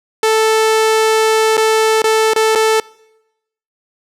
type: tone with dropouts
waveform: sawtooth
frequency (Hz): 440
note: A4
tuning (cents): 0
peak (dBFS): -6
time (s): 0.23-2.8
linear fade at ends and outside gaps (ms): 2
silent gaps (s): 1.57-1.577 / 2.02-2.041 / 2.335-2.361 / 2.551-2.556
effects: noise-tail reverb RT60 0.9 s tail -24 dB re dry + low-pass 11000 Hz 12 dB/octave